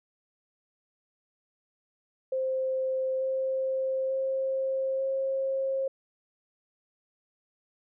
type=tone with pitch steps; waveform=sine; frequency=523.3 / 527.5 / 531.8 / 536.2 Hz; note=C5 / C5 / C5 / C5; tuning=0 / +14 / +28 / +42 cents; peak=-26 dBFS; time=2.32-5.88 s; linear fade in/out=5 ms; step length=890 ms; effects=none